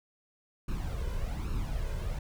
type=noise with flanger; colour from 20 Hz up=brown; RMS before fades=-33 dBFS; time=0.68-2.19 s; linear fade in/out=5 ms; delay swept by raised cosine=0.73 to 2.03 ms; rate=1.2 Hz; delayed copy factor=+0.65; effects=none